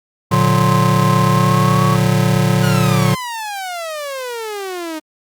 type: tone with pitch glide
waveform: sine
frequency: 1046.5 to 1115.2 Hz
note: C6 to C#6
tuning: 0 to +10 cents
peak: -17 dBFS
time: 0.31-1.96 s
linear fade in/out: 20 ms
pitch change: +110 cents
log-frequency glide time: 1.28-1.82 s
type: chord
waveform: square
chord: Bb augmented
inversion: none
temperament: just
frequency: 116.54 / 145.68 / 182.1 Hz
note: Bb2 / D3 / F#3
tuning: 0 / -14 / -27 cents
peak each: -17 dBFS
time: 0.31-3.15 s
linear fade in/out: 10 ms
type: exponential sweep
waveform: sawtooth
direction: down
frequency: 1480 to 305.6 Hz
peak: -19 dBFS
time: 2.62-5 s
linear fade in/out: 20 ms
effects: Opus 48 kbps